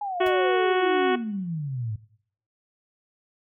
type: exponential sweep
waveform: sine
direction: down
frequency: 842 to 103.5 Hz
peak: -27 dBFS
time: 0.01-1.96 s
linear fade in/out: 5 ms
type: harmonic tone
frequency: 369.3 Hz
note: F#4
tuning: 3 cents flat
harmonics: 1 / 2 / 3 / 4 / 5 / 6 / 7 / 8 / 9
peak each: -20 / -26 / -30 / -32 / -34 / -36 / -37 / -38 / -39 dBFS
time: 0.2-1.16 s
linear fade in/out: 10 ms
type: noise with exponential decay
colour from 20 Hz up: pink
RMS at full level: -36 dBFS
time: 0.26-0.34 s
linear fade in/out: 5 ms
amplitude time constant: 16 ms
effects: noise-tail reverb RT60 0.6 s tail -18 dB re dry